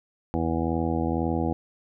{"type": "harmonic tone", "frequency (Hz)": 82, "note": "E2", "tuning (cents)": -9, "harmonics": [1, 2, 3, 4, 5, 6, 7, 8, 9, 10], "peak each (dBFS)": [-30, -31, -29, -29, -40, -33, -41, -43, -34, -36], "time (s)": [0.34, 1.53], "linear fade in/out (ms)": 0, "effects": []}